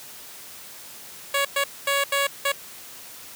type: tone bursts at uneven times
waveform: 10% pulse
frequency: 559 Hz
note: C#5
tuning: 14 cents sharp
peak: -12 dBFS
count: 5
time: 1.34-1.45 / 1.56-1.64 / 1.87-2.04 / 2.12-2.27 / 2.45-2.52 s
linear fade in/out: 5 ms
effects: white hiss -42 dBFS RMS until 3.35 s + high-pass 80 Hz 12 dB/octave